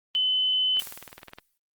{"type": "tone", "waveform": "sine", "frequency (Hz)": 3030, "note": "F#7", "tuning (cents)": 40, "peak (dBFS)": -21, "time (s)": [0.15, 0.8], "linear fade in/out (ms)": 0}
{"type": "click train", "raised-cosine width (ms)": 0.3, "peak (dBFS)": -25, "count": 13, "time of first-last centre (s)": [0.77, 1.385], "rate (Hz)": 19.5}
{"type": "noise with exponential decay", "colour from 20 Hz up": "blue", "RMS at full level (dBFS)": -36, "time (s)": [0.79, 1.58], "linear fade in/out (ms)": 5, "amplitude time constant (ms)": 170}
{"effects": ["Opus 32 kbps"]}